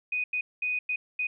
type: tone bursts at uneven times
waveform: sine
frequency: 2489 Hz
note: D#7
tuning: in tune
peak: -26 dBFS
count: 5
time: 0.12-0.24 / 0.33-0.41 / 0.62-0.79 / 0.89-0.96 / 1.19-1.27 s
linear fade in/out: 5 ms
effects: none